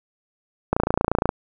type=click train; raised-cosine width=1 ms; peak=-4 dBFS; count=17; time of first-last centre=0.73-1.291 s; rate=28.5 Hz; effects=none